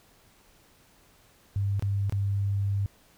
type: tone with dropouts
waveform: sine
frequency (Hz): 99.6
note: G2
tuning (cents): +28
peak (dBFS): -24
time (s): 1.56-2.86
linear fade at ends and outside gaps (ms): 0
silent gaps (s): 1.795-1.824 / 2.096-2.124
effects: pink hiss -60 dBFS RMS until 3.17 s